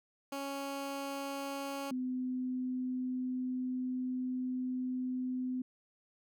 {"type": "tone pair in turn", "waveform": ["15% pulse", "sine"], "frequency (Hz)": [277.2, 254.2], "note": ["C#4", "C4"], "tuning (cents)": [0, -50], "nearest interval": "minor second", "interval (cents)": 150, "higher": "first", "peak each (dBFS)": [-31, -33], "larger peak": "first", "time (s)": [[0.32, 1.91], [1.91, 5.62]], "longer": "second", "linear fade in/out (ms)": 5, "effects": []}